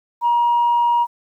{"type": "tone", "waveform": "sine", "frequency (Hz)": 951, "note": "A#5", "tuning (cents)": 34, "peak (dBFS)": -12, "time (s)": [0.21, 1.07], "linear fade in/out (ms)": 50, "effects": ["tanh soft clip ceiling -10 dBFS", "9-bit"]}